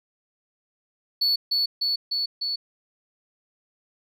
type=tone with echo; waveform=sine; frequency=4435 Hz; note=C#8; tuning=in tune; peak=-16 dBFS; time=1.21-1.36 s; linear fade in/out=10 ms; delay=300 ms; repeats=4; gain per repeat=-2 dB; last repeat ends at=2.56 s; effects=tanh soft clip ceiling -18 dBFS